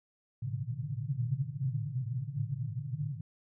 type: band-pass noise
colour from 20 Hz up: pink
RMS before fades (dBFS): -35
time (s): 0.42-3.21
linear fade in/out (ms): 5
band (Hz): 110 to 150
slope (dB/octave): 96
effects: none